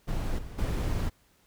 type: noise with level steps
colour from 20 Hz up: brown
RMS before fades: -30 / -40 / -28 dBFS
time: 0.07-1.1 s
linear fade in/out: 20 ms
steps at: 0.38 / 0.58 s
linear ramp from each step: 10 ms
effects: pink hiss -65 dBFS RMS until 1.46 s